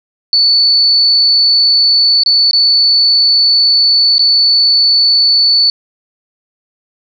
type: tone with dropouts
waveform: sine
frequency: 4471 Hz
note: C#8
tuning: 14 cents sharp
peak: -6 dBFS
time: 0.33-5.7 s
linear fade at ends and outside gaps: 1 ms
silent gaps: 2.235-2.261 / 2.511-2.532 / 4.182-4.193 s
effects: none